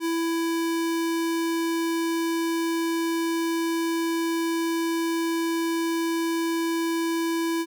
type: tone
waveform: square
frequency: 331.6 Hz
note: E4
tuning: 10 cents sharp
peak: -24 dBFS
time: 0-7.66 s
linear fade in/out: 50 ms
effects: none

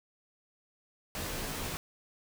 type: noise with comb filter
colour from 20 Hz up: pink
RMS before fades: -37 dBFS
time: 1.15-1.77 s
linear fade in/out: 0 ms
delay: 17 ms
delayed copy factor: -0.65
effects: none

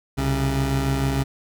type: tone pair together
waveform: 25% pulse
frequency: 64.7 / 136.03 Hz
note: C2 / C#3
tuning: -19 / -32 cents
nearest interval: octave + minor second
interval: 1287 cents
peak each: -21 / -18 dBFS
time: 0.17-1.24 s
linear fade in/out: 20 ms
effects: none

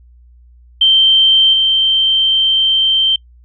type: tone with level steps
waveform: sine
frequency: 3128 Hz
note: G7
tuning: 4 cents flat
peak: -6 / -9 dBFS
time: 0.81-3.16 s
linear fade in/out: 5 ms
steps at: 1.53 s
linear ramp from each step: 5 ms
effects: noise-tail reverb RT60 0.1 s tail -25 dB re dry + added 60 Hz sine -41 dBFS peak until 3.44 s

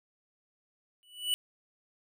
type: tone with exponential growth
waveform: square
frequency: 2959 Hz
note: F#7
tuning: 1 cent flat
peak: -24 dBFS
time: 1.03-1.34 s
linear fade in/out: 0 ms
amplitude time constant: 66 ms
effects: none

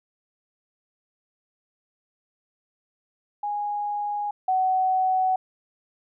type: tone pair in turn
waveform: sine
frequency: 826 / 749.9 Hz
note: G#5 / F#5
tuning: -10 / +23 cents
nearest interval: major second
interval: 167 cents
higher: first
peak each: -25 / -19 dBFS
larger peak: second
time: 3.43-4.31 / 4.48-5.36 s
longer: neither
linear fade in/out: 5 ms
effects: none

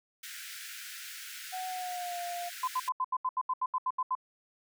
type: high-pass noise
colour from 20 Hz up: pink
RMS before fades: -44 dBFS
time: 0.23-2.89 s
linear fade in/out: 5 ms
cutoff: 1400 Hz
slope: 96 dB/octave
type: tone with pitch glide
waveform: sine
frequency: 742 to 700.8 Hz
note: F#5 to F5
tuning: +5 to +6 cents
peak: -35 dBFS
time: 1.52-2.5 s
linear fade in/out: 20 ms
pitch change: -99 cents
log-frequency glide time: 1.68-2.18 s
type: tone bursts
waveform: sine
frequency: 1022 Hz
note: C6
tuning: 41 cents flat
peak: -27 dBFS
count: 13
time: 2.63-4.152 s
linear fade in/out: 5 ms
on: 46 ms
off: 77 ms
effects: none

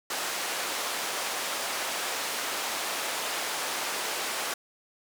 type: band-pass noise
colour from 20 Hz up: pink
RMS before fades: -32 dBFS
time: 0.1-4.54 s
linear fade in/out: 5 ms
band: 590 to 12000 Hz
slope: 12 dB/octave
effects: none

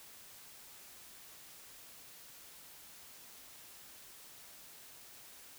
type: silence
effects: white hiss -55 dBFS RMS until 5.58 s

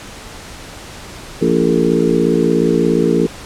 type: harmonic tone with a mistuned harmonic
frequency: 57 Hz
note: A#1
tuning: 38 cents flat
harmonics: 3 / 4 / 5 / 6 / 7 / 8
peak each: -18 / -18 / -18 / -18 / -18 / -18 dBFS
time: 1.41-3.27 s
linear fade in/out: 10 ms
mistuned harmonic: 7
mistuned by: +50 cents
effects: pink hiss -33 dBFS RMS until 3.45 s + low-pass 9000 Hz 12 dB/octave

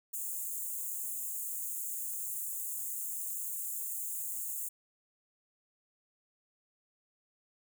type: high-pass noise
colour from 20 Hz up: white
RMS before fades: -38 dBFS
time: 0.13-4.69 s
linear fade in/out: 10 ms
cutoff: 6700 Hz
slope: 96 dB/octave
effects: none

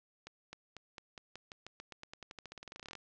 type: accelerating click train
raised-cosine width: 0.2 ms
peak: -29 dBFS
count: 29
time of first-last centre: 0.27-2.953 s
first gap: 260 ms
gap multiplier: 0.91
effects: low-pass 7000 Hz 12 dB/octave

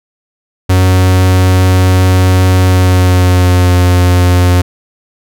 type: tone with pitch glide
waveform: 45% pulse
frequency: 92.5 to 89.61 Hz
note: F#2 to F2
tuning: 0 to +45 cents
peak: -5 dBFS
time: 0.69-4.62 s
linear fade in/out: 10 ms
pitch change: -55 cents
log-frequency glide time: 2.6-3.76 s
effects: none

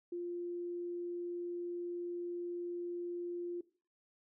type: tone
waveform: sine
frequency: 349.2 Hz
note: F4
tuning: in tune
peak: -37 dBFS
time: 0.12-3.61 s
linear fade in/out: 5 ms
effects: noise-tail reverb RT60 0.4 s tail -19 dB re dry

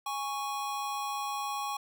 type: tone pair together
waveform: square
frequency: 825.5 / 1108.7 Hz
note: G#5 / C#6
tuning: -11 / 0 cents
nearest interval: perfect fourth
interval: 511 cents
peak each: -36 / -36 dBFS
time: 0.06-1.77 s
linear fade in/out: 5 ms
effects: none

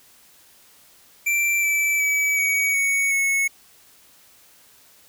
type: tone with pitch steps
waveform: square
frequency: 2349 / 2318 / 2287 / 2257 / 2227 / 2198 Hz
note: D7 / D7 / D7 / C#7 / C#7 / C#7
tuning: 0 / -23 / -47 / +31 / +7 / -15 cents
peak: -19 dBFS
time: 1.26-3.48 s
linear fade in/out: 10 ms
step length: 370 ms
effects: white hiss -53 dBFS RMS until 5.08 s

